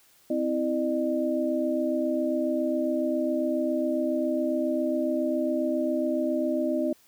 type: tone cluster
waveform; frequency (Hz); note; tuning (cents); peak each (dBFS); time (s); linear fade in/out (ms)
sine; 258.7 / 326 / 605; C4 / E4 / D#5; -19 / -19 / -49; -28; 0.3-6.93; 5
effects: white hiss -60 dBFS RMS until 7.07 s